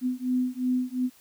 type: beating tone pair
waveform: sine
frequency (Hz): 251.1 / 253.9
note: B3 / B3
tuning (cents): +29 / +48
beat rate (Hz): 2.8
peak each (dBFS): -27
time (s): 0.01-1.1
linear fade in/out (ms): 50
effects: white hiss -57 dBFS RMS until 1.2 s